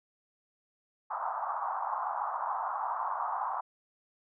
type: band-pass noise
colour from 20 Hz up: pink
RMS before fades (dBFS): -34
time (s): 1.1-3.61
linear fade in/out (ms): 10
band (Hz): 770 to 1200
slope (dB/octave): 48
effects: none